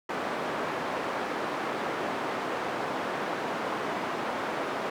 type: band-pass noise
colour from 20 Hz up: white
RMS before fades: -32 dBFS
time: 0.09-4.9 s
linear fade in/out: 5 ms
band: 230 to 1100 Hz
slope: 12 dB/octave
effects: none